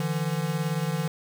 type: beating tone pair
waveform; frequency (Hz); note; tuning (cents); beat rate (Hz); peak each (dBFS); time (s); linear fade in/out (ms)
square; 150 / 168; D3 / E3; +37 / +33; 18; -29; 0-1.08; 2
effects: none